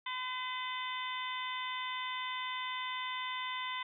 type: harmonic tone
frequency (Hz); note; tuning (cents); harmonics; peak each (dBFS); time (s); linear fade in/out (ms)
508; B4; +49; 2 / 3 / 4 / 5 / 6 / 7; -39 / -49 / -41 / -50 / -45 / -44; 0.06-3.83; 5
effects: none